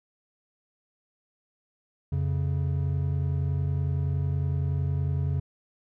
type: tone pair together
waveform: triangle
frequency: 87.81 / 138.59 Hz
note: F2 / C#3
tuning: +10 / 0 cents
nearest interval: minor sixth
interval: 790 cents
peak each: -25 dBFS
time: 2.12-5.4 s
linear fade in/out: 5 ms
effects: none